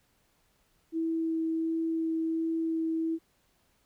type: tone with vibrato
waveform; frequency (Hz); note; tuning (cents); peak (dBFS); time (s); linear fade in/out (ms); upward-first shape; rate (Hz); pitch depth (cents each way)
sine; 325.2; E4; -23; -27; 0.92-3.19; 50; sine; 1.4; 8
effects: pink hiss -70 dBFS RMS until 3.85 s